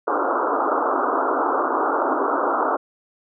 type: band-pass noise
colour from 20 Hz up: white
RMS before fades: -21 dBFS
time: 0.07-2.77 s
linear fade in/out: 10 ms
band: 260 to 1400 Hz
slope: 96 dB/octave
effects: none